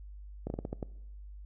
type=slowing click train; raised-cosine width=2 ms; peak=-22 dBFS; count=7; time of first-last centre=0.47-0.828 s; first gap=31 ms; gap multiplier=1.26; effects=noise-tail reverb RT60 0.9 s tail -21 dB re dry + added 50 Hz sine -44 dBFS peak until 1.45 s